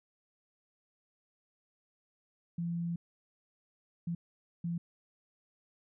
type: tone bursts at uneven times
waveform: sine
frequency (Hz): 170.3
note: F3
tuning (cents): -43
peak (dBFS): -32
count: 3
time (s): 2.58-2.96 / 4.07-4.15 / 4.64-4.78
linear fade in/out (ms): 5
effects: none